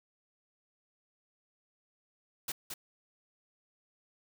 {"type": "noise with echo", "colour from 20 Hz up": "white", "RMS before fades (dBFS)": -36, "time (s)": [2.48, 2.52], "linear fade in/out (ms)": 5, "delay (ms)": 220, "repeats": 1, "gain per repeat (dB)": -5, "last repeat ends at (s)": 2.74, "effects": []}